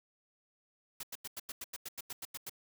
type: noise bursts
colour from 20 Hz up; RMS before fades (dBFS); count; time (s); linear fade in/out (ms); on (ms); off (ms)
white; -42; 13; 1-2.496; 5; 32; 90
effects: none